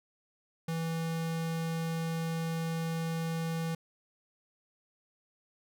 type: tone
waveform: square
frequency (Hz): 164.1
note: E3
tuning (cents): -8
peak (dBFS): -32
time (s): 0.68-3.75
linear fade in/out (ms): 5
effects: none